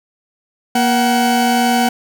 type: tone pair together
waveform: 40% pulse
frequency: 237.2 / 753.1 Hz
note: A#3 / F#5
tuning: +30 / +30 cents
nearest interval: octave + minor sixth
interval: 2000 cents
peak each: -14 dBFS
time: 0.75-1.89 s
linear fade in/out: 5 ms
effects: none